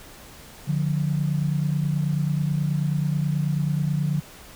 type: tone pair together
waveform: sine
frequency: 146.83 / 176.12 Hz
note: D3 / F3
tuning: 0 / +15 cents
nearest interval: minor third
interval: 315 cents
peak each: -22 / -26 dBFS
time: 0.67-4.21 s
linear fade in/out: 20 ms
effects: pink hiss -45 dBFS RMS until 4.55 s